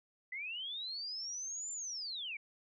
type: linear two-way sweep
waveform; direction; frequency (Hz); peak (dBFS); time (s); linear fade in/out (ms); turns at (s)
sine; up then down; 1975.5 to 7270 to 2212; -39; 0.32-2.37; 5; 1.72
effects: none